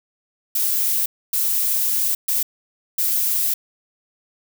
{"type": "noise bursts at uneven times", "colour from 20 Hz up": "violet", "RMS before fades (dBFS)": -20, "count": 4, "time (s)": [[0.55, 1.06], [1.33, 2.15], [2.28, 2.43], [2.98, 3.54]], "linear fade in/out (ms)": 5, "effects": []}